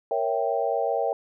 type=chord; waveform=sine; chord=A# diminished seventh; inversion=none; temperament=equal; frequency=466.2 / 554.4 / 659.3 / 784 Hz; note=A#4 / C#5 / E5 / G5; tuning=0 / 0 / 0 / 0 cents; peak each=-28 dBFS; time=0.11-1.13 s; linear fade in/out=2 ms; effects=none

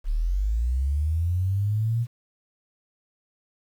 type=linear sweep; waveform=sine; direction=up; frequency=33.56 to 120 Hz; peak=-21 dBFS; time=0.04-2.07 s; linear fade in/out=50 ms; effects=9-bit

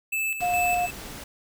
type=tone with tremolo; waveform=square; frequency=2626 Hz; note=E7; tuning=7 cents flat; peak=-25 dBFS; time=0.12-0.91 s; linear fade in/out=10 ms; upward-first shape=square; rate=2.4 Hz; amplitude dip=55%
type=noise; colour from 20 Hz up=pink; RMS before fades=-39 dBFS; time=0.4-1.24 s; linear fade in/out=5 ms
type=tone; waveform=sine; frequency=711 Hz; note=F5; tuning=31 cents sharp; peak=-22 dBFS; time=0.41-0.87 s; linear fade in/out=20 ms
effects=none

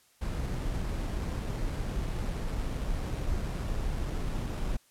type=noise with sample-and-hold; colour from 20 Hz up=brown; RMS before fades=-32 dBFS; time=0.21-4.77 s; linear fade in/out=10 ms; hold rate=6300 Hz; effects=white hiss -64 dBFS RMS until 4.9 s + low-pass 12000 Hz 12 dB/octave

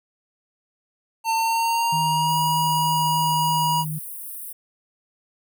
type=tone with pitch glide; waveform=square; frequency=902 to 961.2 Hz; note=A5 to B5; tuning=+43 to -47 cents; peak=-20 dBFS; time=1.24-3.85 s; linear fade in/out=50 ms; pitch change=+110 cents; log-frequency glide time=1.36-2.4 s
type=tone with vibrato; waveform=sine; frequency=155.56 Hz; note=D#3; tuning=in tune; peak=-26 dBFS; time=1.92-3.99 s; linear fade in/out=10 ms; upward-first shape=triangle; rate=3.3 Hz; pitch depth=14 cents each way
type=high-pass noise; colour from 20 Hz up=white; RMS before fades=-35 dBFS; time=2.28-4.53 s; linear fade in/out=10 ms; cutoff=8800 Hz; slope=96 dB/octave
effects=none

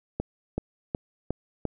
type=accelerating click train; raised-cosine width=2 ms; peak=-14 dBFS; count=5; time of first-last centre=0.2-1.653 s; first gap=380 ms; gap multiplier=0.97; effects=none

